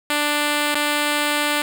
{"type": "tone with dropouts", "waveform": "5% pulse", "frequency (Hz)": 294.8, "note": "D4", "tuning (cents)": 7, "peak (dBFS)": -7, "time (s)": [0.1, 1.62], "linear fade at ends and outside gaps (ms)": 1, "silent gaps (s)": [0.745, 0.752], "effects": []}